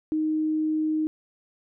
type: tone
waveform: sine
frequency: 311.1 Hz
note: D#4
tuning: in tune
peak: -22 dBFS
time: 0.12-1.07 s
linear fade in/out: 0 ms
effects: none